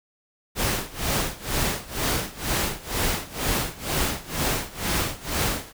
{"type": "noise with tremolo", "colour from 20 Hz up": "pink", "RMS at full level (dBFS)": -23, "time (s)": [0.55, 5.73], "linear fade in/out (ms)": 50, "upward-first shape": "sine", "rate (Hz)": 2.1, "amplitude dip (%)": 90, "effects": []}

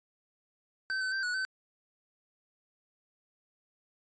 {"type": "tone with pitch steps", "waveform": "square", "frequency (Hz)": [1543, 1522, 1562, 1468, 1531], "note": ["G6", "F#6", "G6", "F#6", "G6"], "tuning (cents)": [-28, 48, -7, -14, -41], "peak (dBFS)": -31, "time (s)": [0.9, 1.45], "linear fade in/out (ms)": 0, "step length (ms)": 110, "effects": ["resampled to 16000 Hz"]}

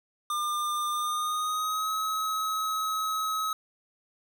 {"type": "tone with pitch glide", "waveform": "square", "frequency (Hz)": [1201, 1279.8], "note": ["D6", "D#6"], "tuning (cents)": [38, 48], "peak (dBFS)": -28, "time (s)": [0.3, 3.53], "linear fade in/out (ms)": 2, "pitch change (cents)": 110, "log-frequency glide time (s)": [0.92, 1.92], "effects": []}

